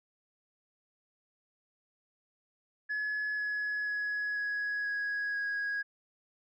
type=tone with pitch steps; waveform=sine; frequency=1700 / 1690.2 / 1680.5 / 1670.8 / 1661.2 / 1651.6 Hz; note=G#6 / G#6 / G#6 / G#6 / G#6 / G#6; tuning=+40 / +30 / +20 / +10 / 0 / -10 cents; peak=-29 dBFS; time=2.89-5.83 s; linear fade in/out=20 ms; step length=490 ms; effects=tanh soft clip ceiling -29 dBFS